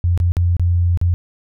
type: tone with dropouts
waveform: sine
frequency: 87.31 Hz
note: F2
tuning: in tune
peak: -12 dBFS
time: 0.04-1.14 s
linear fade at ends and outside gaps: 0 ms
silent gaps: 0.176-0.201 / 0.32-0.368 / 0.567-0.596 / 0.974-1.014 s
effects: none